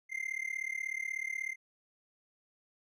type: tone with amplitude modulation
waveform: triangle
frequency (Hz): 2093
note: C7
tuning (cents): 0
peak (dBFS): -29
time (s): 0.09-1.56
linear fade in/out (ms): 50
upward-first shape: sine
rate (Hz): 36.4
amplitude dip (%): 95
effects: none